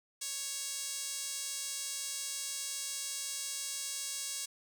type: tone with band-pass filter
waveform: 5% pulse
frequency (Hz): 554.4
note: C#5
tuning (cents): 0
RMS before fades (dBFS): -39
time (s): 0.21-4.46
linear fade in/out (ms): 10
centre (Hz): 9800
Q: 2
effects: none